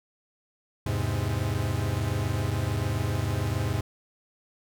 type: chord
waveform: 45% pulse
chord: E augmented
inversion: none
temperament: equal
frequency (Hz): 82.41 / 103.83 / 130.81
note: E2 / G#2 / B#2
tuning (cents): 0 / 0 / 0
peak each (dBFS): -32 / -28 / -31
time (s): 0.86-3.81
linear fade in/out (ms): 5
effects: none